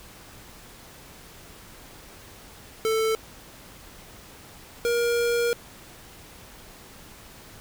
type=tone pair in turn; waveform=square; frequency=442.6 / 472.9 Hz; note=A4 / A#4; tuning=+10 / +25 cents; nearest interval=minor second; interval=115 cents; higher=second; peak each=-22 dBFS; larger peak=neither; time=2.85-3.15 / 4.85-5.53 s; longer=second; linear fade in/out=0 ms; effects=pink hiss -47 dBFS RMS until 7.6 s